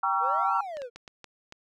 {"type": "chord", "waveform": "sine", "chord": "G diminished seventh", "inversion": "none", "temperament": "just", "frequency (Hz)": [784, 940.8, 1128.9, 1354.7], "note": ["G5", "Bb5", "Db6", "Fb6"], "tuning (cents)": [0, 16, 31, 47], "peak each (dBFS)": [-29, -30, -30, -27], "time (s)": [0.03, 0.61], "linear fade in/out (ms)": 5}
{"type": "exponential two-way sweep", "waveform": "triangle", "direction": "up then down", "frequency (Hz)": [459.9, 932.3, 459.9], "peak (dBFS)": -32, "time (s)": [0.2, 0.9], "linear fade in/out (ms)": 50, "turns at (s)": 0.56}
{"type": "clicks", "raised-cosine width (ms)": 0.2, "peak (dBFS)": -26, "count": 6, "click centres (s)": [0.77, 0.819, 0.96, 1.078, 1.243, 1.524]}
{"effects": []}